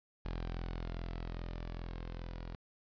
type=tone with level ramp; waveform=sawtooth; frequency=42.45 Hz; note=F1; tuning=48 cents flat; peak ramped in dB=-33 to -38 dBFS; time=0.25-2.55 s; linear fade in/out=0 ms; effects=resampled to 11025 Hz + 10-bit